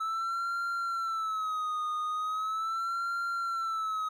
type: tone with vibrato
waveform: triangle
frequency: 1305 Hz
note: E6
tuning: 18 cents flat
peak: -28 dBFS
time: 0-4.09 s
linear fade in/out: 10 ms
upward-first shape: sine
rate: 0.39 Hz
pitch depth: 99 cents each way
effects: none